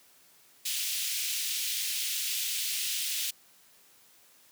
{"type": "high-pass noise", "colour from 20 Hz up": "pink", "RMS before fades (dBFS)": -32, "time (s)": [0.65, 3.31], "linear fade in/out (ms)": 10, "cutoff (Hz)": 2700, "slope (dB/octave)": 24, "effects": ["white hiss -60 dBFS RMS until 4.51 s", "high-pass 100 Hz 12 dB/octave"]}